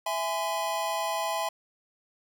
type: chord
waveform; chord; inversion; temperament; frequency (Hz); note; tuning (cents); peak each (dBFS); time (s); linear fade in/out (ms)
square; E augmented; none; equal with one note detuned; 659.3 / 830.6 / 1021.4; E5 / G#5 / B#5; 0 / 0 / -42; -33; 0.06-1.49; 5
effects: none